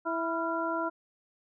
harmonic tone with a mistuned harmonic, 329.6 Hz, E4, in tune, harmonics 1 / 2 / 3 / 4, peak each -34 / -34 / -34 / -34 dBFS, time 0.05-0.9 s, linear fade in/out 20 ms, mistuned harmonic 4, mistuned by +77 cents, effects none

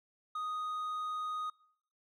sine tone with hard clipping, 1244.5 Hz, D#6, in tune, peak -36 dBFS, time 0.35-1.5 s, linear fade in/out 5 ms, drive 3 dB, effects noise-tail reverb RT60 0.7 s tail -24 dB re dry

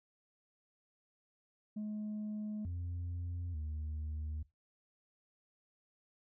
sine tone with pitch steps, 211.8 / 87.4 / 76.8 Hz, G#3 / F2 / D#2, +34 / +2 / -22 cents, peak -35 dBFS, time 1.76-4.43 s, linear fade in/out 10 ms, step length 890 ms, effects noise-tail reverb RT60 0.2 s tail -19 dB re dry + tanh soft clip ceiling -36 dBFS

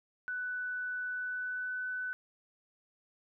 sine tone with pitch glide, 1491 to 1501.4 Hz, F#6 to F#6, +13 to +25 cents, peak -34 dBFS, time 0.28-2.13 s, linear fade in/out 0 ms, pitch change +12 cents, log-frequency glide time 1.05-1.9 s, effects none

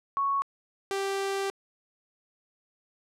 sine / sawtooth tone pair in turn, 1108.7 / 392 Hz, C#6 / G4, 0 / 0 cents, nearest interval octave + tritone, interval 1800 cents, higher first, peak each -24 dBFS, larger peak neither, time 0.17-0.42 / 0.91-1.5 s, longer second, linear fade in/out 0 ms, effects low-pass 10000 Hz 12 dB/octave

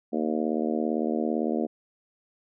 harmonic tone, 77.78 Hz, D#2, in tune, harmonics 3 / 4 / 5 / 6 / 7 / 8 / 9, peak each -28 / -30 / -32 / -34 / -35 / -36 / -37 dBFS, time 0.12-1.67 s, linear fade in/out 20 ms, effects none

